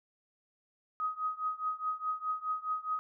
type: tone with tremolo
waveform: sine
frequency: 1257 Hz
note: D#6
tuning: 17 cents sharp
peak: -28 dBFS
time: 1-2.99 s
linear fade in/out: 0 ms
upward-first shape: triangle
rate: 4.8 Hz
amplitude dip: 95%
effects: none